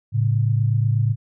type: tone pair together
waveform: sine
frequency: 110.1 / 138.36 Hz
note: A2 / C#3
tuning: +2 / -3 cents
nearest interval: major third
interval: 395 cents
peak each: -17 / -22 dBFS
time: 0.12-1.16 s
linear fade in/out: 50 ms
effects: none